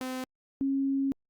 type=tone pair in turn; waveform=sawtooth / sine; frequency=257.2 / 272.7 Hz; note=C4 / C#4; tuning=-30 / -28 cents; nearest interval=minor second; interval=102 cents; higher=second; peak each=-29 / -25 dBFS; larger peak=second; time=0.01-0.24 / 0.61-1.12 s; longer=second; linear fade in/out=0 ms; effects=Opus 48 kbps